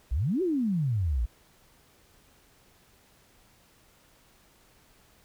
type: exponential two-way sweep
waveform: sine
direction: up then down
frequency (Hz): 52.7 to 390.1 to 52.7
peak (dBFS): -24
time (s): 0.11-1.26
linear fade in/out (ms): 10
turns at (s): 0.42
effects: pink hiss -61 dBFS RMS until 5.24 s